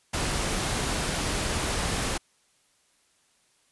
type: noise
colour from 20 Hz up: pink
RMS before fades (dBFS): -28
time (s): 0.13-2.18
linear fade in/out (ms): 10
effects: white hiss -66 dBFS RMS until 3.71 s + resampled to 24000 Hz